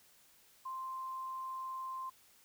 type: tone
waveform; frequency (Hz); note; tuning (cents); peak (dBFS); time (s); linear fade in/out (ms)
sine; 1046.5; C6; 0; -39; 0.65-2.1; 10
effects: white hiss -65 dBFS RMS until 2.44 s